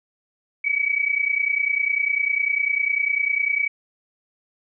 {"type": "tone pair together", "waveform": "sine", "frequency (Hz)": [2259, 2289], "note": ["C#7", "D7"], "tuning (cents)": [32, -45], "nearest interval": "unison", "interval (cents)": 23, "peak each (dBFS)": [-22, -22], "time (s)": [0.64, 3.68], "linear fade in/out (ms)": 10, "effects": []}